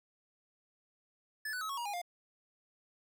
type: tone with pitch steps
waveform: square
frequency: 1734 / 1492.2 / 1284.1 / 1105 / 950.9 / 818.3 / 704.2 Hz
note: A6 / F#6 / E6 / C#6 / A#5 / G#5 / F5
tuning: -26 / +14 / -46 / -6 / +34 / -26 / +14 cents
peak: -37 dBFS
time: 1.45-2.017 s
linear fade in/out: 5 ms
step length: 81 ms
effects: none